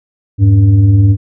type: tone with frequency modulation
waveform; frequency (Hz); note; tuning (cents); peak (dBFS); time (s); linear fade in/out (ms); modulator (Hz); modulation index
sine; 102.7; G#2; -19; -4; 0.38-1.17; 50; 186; 0.49
effects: none